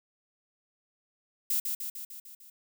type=noise with echo; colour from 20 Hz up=violet; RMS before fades=-28 dBFS; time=1.5-1.6 s; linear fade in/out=5 ms; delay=150 ms; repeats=6; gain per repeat=-4 dB; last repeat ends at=2.5 s; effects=none